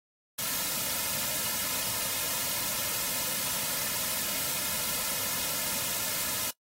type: noise with comb filter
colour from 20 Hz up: white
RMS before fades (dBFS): -31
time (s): 0.38-6.51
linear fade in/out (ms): 10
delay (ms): 2.6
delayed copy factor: -0.65
effects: noise-tail reverb RT60 0.1 s tail -22 dB re dry + AAC 48 kbps